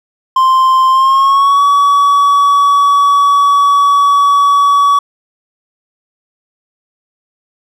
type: tone with pitch glide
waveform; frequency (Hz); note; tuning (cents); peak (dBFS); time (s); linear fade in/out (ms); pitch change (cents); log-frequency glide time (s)
triangle; 1046.5 to 1134.6; C6 to C#6; 0 to +40; -4; 0.36-4.99; 5; +140; 0.9-1.63
effects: none